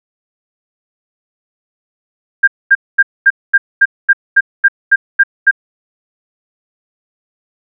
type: tone bursts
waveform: sine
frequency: 1599 Hz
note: G6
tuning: 34 cents sharp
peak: -3 dBFS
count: 12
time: 2.43-5.512 s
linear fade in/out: 10 ms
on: 46 ms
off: 230 ms
effects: none